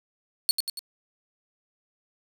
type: tone with echo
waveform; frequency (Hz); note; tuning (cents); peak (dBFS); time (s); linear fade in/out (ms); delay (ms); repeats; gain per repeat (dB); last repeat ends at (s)
sawtooth; 4396; C#8; -15; -15; 0.49-0.51; 0; 94; 3; -5; 0.792
effects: none